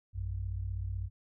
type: tone pair together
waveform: sine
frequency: 58.02 / 94 Hz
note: A#1 / F#2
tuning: -7 / +28 cents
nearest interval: minor sixth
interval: 835 cents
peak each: -37 / -35 dBFS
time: 0.13-1.1 s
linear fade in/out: 50 ms
effects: none